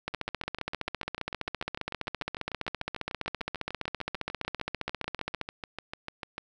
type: two click trains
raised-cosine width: 0.3 ms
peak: -20 / -15 dBFS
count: 43 / 81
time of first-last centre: 0.14-6.381 / 0.08-5.413 s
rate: 6.73 / 15 Hz
effects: none